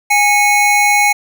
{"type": "tone pair together", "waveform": "square", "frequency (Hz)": [824.1, 2200], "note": ["G#5", "C#7"], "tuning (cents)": [-14, -14], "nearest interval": "octave + perfect fourth", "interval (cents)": 1700, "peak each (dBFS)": [-13, -12], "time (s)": [0.1, 1.13], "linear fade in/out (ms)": 10, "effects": ["7-bit"]}